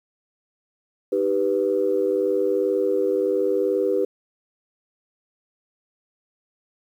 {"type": "chord", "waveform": "sine", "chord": "Eb augmented", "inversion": "none", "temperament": "equal", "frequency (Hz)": [311.1, 392, 493.9], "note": ["Eb4", "G4", "B4"], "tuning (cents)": [0, 0, 0], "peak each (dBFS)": [-27, -21, -22], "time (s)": [1.12, 4.05], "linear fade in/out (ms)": 5, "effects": ["tanh soft clip ceiling -9 dBFS", "9-bit"]}